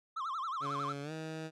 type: tone with vibrato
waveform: triangle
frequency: 1183 Hz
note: D6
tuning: 12 cents sharp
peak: -33 dBFS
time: 0.16-0.93 s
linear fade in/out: 10 ms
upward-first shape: sine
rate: 11 Hz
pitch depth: 230 cents each way
type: tone with pitch glide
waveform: 15% pulse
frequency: 141.4 to 158.72 Hz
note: C#3 to D#3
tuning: +35 to +35 cents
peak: -33 dBFS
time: 0.6-1.51 s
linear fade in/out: 50 ms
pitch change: +200 cents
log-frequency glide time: 1.02-1.12 s
effects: low-pass 7000 Hz 12 dB/octave